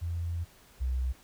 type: tone pair in turn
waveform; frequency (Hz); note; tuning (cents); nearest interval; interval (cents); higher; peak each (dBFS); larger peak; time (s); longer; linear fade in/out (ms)
sine; 85 / 63.68; F2 / C2; -46 / -46; perfect fourth; 500; first; -30 / -27; second; 0.01-0.45 / 0.8-1.13; first; 20
effects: pink hiss -58 dBFS RMS until 1.23 s